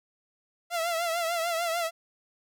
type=tone with vibrato; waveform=sawtooth; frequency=674 Hz; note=E5; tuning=38 cents sharp; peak=-23 dBFS; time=0.7-1.91 s; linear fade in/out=50 ms; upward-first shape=triangle; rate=6.7 Hz; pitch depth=83 cents each way; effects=none